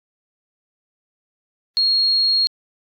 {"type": "tone", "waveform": "sine", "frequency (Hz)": 4281, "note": "C8", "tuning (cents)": 39, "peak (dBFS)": -14, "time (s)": [1.77, 2.47], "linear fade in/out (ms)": 0, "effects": ["AAC 64 kbps"]}